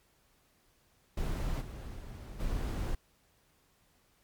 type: noise with level steps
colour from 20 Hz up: brown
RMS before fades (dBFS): -33 / -42 / -44 / -34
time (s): 1.17-2.95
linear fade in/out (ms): 5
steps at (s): 1.6 / 1.96 / 2.39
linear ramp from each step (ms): 20
effects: pink hiss -69 dBFS RMS until 4.23 s + MP3 96 kbps